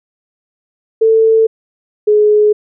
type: tone pair in turn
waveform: sine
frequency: 445.5 / 421.2 Hz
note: A4 / G#4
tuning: +22 / +24 cents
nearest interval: minor second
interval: 98 cents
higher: first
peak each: -6 dBFS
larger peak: neither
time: 1.01-1.47 / 2.07-2.53 s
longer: neither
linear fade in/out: 10 ms
effects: none